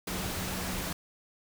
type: tone in noise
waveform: sine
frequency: 184.5 Hz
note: F#3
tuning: 5 cents flat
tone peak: -40 dBFS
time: 0.07-0.93 s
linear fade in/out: 5 ms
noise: pink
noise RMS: -35 dBFS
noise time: 0.07-0.93 s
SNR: -8 dB
effects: none